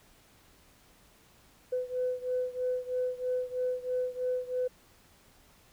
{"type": "beating tone pair", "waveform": "sine", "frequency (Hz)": [502, 505.1], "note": ["B4", "B4"], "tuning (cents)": [28, 39], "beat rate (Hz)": 3.1, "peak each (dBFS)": [-31, -33], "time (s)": [1.72, 4.68], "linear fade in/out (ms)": 10, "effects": ["tanh soft clip ceiling -22 dBFS", "pink hiss -61 dBFS RMS until 5.72 s"]}